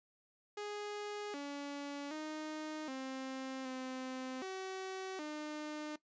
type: tone with pitch steps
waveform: sawtooth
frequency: 414.7 / 284.8 / 308.9 / 263.9 / 258.8 / 379 / 302.5 Hz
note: G#4 / C#4 / D#4 / C4 / C4 / F#4 / D#4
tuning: -3 / +47 / -12 / +15 / -19 / +42 / -49 cents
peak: -37 dBFS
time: 0.57-5.96 s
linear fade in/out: 5 ms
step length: 770 ms
effects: noise-tail reverb RT60 0.1 s tail -18 dB re dry + resampled to 16000 Hz